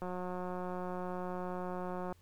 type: click train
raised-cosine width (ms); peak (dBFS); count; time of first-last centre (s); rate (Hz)
1; -27; 382; 0.02-2.125; 181
effects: added 89 Hz sine -62 dBFS peak until 2.21 s + pink hiss -69 dBFS RMS until 2.21 s